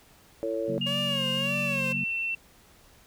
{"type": "harmonic tone", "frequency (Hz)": 111.8, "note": "A2", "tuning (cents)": 28, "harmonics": [3, 4, 5], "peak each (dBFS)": [-33, -32, -30], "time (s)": [0.43, 0.78], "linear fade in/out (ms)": 0}
{"type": "chord", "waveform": "sine", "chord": "F# major", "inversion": "second", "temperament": "equal", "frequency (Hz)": [138.59, 185, 233.1], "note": ["C#3", "F#3", "A#3"], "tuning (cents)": [0, 0, 0], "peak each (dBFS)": -35, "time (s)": [0.68, 2.04], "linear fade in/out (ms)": 5}
{"type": "tone with pitch glide", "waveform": "sine", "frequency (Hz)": [2832, 2696], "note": ["F7", "E7"], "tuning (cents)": [23, 38], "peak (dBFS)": -27, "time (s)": [0.81, 2.35], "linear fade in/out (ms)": 5, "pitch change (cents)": -85, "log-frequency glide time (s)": [1.38, 1.59]}
{"type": "tone with vibrato", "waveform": "sawtooth", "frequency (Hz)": 554.4, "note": "C#5", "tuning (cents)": 0, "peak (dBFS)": -29, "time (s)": [0.86, 1.93], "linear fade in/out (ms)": 10, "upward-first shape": "sine", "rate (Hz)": 1.7, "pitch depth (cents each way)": 99}
{"effects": ["pink hiss -57 dBFS RMS until 3.06 s"]}